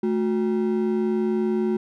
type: ring-modulated tone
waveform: triangle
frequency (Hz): 291.3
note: D4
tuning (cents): -14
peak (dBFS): -15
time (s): 0.03-1.77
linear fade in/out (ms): 5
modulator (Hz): 73.5
effects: none